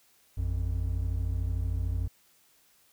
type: tone pair together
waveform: triangle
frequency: 55.63 / 89 Hz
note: A1 / F2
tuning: +20 / +33 cents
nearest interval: minor sixth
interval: 813 cents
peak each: -28 dBFS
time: 0.37-2.08 s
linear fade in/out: 10 ms
effects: white hiss -64 dBFS RMS until 2.92 s